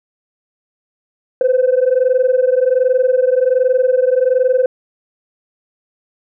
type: tone pair together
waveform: sine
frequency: 500 / 521.3 Hz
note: B4 / C5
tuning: +21 / -6 cents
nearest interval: minor second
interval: 73 cents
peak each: -12 dBFS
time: 1.41-4.66 s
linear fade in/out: 2 ms
effects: tanh soft clip ceiling -6 dBFS